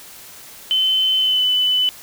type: tone with pitch glide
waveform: sine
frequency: 3057 to 3003 Hz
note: G7 to F#7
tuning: -44 to +25 cents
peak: -14 dBFS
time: 0.71-1.89 s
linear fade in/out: 0 ms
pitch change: -31 cents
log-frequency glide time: 1.17-1.45 s
effects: white hiss -40 dBFS RMS until 2.02 s